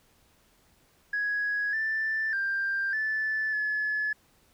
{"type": "tone with pitch steps", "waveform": "sine", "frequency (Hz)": [1667, 1768, 1587, 1748, 1713], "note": ["G#6", "A6", "G6", "A6", "A6"], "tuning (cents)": [6, 8, 21, -12, -47], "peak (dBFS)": -25, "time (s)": [1.13, 4.13], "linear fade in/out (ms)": 5, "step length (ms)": 600, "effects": ["tanh soft clip ceiling -22 dBFS", "pink hiss -64 dBFS RMS until 4.53 s"]}